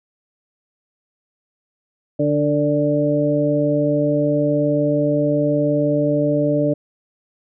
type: harmonic tone with a mistuned harmonic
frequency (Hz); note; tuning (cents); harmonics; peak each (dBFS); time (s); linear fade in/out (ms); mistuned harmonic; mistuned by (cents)
146.83; D3; 0; 1 / 2 / 3 / 4; -22 / -19 / -24 / -19; 2.19-6.74; 10; 3; +30
effects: none